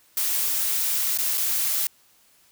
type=noise with dropouts; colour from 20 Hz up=blue; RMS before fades=-24 dBFS; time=0.17-1.87 s; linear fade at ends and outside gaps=1 ms; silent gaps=1.175-1.186 / 1.374-1.378 s; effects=white hiss -59 dBFS RMS until 2.51 s